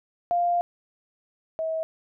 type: tone pair in turn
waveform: sine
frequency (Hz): 698.5 / 642.9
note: F5 / E5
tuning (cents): 0 / -43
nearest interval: minor second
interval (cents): 143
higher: first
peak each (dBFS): -20 / -25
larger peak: first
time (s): 0.31-0.61 / 1.59-1.83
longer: first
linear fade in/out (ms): 0
effects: none